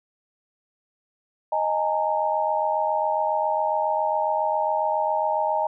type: chord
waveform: sine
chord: D# suspended fourth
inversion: none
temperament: equal with one note detuned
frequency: 622.3 / 830.6 / 917.9 Hz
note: D#5 / G#5 / A#5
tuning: 0 / 0 / -27 cents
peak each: -25 dBFS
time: 1.52-5.67 s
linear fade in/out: 5 ms
effects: none